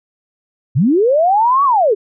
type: linear two-way sweep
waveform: sine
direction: up then down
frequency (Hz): 105.7 to 1155 to 374.7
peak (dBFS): -9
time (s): 0.75-1.95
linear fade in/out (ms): 20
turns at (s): 1.64
effects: none